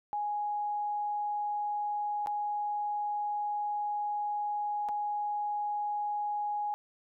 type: tone with dropouts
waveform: sine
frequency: 830.6 Hz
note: G#5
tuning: in tune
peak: -30 dBFS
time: 0.13-6.74 s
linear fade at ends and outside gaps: 0 ms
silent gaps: 2.261-2.271 / 4.887-4.891 s
effects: none